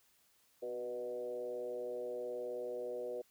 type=tone with frequency modulation; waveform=sine; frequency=490.6 Hz; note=B4; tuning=12 cents flat; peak=-38 dBFS; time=0.62-3.22 s; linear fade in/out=10 ms; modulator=119 Hz; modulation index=0.96; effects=white hiss -71 dBFS RMS until 3.3 s